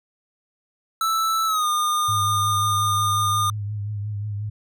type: tone with pitch glide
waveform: square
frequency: 1318 to 1215.6 Hz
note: E6 to D#6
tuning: -1 to -41 cents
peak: -20 dBFS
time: 1.01-3.5 s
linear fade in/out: 2 ms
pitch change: -140 cents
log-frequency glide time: 1.46-1.66 s
type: tone with vibrato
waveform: sine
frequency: 103.83 Hz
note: G#2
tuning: in tune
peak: -25 dBFS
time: 2.08-4.5 s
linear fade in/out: 10 ms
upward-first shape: triangle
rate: 5.6 Hz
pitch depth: 55 cents each way
effects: none